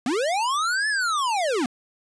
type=linear two-way sweep; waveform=square; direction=up then down; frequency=223.2 to 1760 to 223.2 Hz; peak=-22 dBFS; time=0.06-1.66 s; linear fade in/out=2 ms; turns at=0.88 s; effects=resampled to 22050 Hz